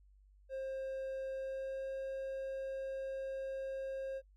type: tone with pitch glide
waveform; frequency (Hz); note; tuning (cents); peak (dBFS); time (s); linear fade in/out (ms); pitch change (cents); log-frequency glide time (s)
triangle; 532 to 535.7; C5 to C5; +29 to +41; -36; 0.49-4.22; 50; +12; 1.32-1.9
effects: noise-tail reverb RT60 0.1 s tail -25 dB re dry + added 49 Hz sine -61 dBFS peak until 4.36 s